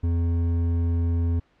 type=tone with hard clipping; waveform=sine; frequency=84.7 Hz; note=E2; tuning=48 cents sharp; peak=-22 dBFS; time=0.03-1.4 s; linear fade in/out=10 ms; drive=8 dB; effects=pink hiss -63 dBFS RMS until 1.6 s + low-pass 3000 Hz 12 dB/octave